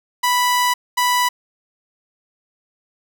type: tone bursts at uneven times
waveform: sawtooth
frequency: 987 Hz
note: B5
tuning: 1 cent flat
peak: -11 dBFS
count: 2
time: 0.23-0.74 / 0.97-1.29 s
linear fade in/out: 10 ms
effects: none